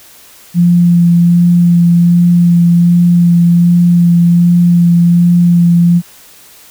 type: tone with vibrato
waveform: sine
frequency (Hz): 173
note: F3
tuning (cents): -16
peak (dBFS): -4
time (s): 0.54-6.02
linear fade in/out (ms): 50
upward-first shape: sine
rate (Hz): 1.3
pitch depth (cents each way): 13
effects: white hiss -39 dBFS RMS until 6.7 s